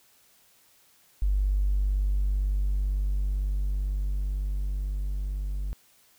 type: tone with level ramp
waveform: triangle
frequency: 48.97 Hz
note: G1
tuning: 1 cent flat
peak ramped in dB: -17 to -26 dBFS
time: 1.22-5.73 s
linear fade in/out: 0 ms
effects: tanh soft clip ceiling -19 dBFS + white hiss -61 dBFS RMS until 6.18 s